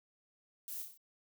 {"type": "noise with echo", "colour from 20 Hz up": "violet", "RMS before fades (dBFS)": -44, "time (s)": [0.68, 0.82], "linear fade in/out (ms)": 0, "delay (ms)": 31, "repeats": 5, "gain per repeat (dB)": -4, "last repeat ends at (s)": 0.975, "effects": []}